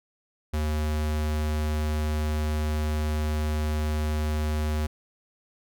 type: tone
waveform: square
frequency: 76.3 Hz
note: D#2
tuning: 33 cents flat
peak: -25 dBFS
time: 0.53-4.87 s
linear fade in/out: 10 ms
effects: none